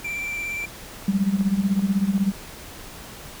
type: tone with vibrato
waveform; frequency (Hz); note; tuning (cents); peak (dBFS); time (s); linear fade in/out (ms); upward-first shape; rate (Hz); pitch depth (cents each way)
triangle; 2349; D7; 0; -25; 0.04-0.66; 10; triangle; 17; 19
type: click train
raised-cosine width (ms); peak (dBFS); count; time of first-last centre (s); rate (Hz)
1; -25; 5; 0.64-2.178; 2.6
type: tone with tremolo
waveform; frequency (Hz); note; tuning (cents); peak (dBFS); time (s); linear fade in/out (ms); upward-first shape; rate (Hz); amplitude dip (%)
sine; 196; G3; 0; -15; 1.08-2.32; 2; sine; 16; 80
effects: pink hiss -40 dBFS RMS until 3.4 s